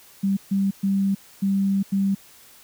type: tone bursts at uneven times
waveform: sine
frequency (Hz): 196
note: G3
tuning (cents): 0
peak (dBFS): -18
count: 5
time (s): 0.23-0.37 / 0.51-0.71 / 0.83-1.15 / 1.42-1.83 / 1.92-2.15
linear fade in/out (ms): 10
effects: white hiss -50 dBFS RMS until 2.63 s